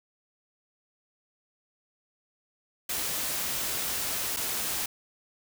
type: noise with dropouts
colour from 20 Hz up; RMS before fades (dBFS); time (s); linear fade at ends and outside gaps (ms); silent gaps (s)
white; -31; 2.89-4.86; 5; 4.364-4.369
effects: none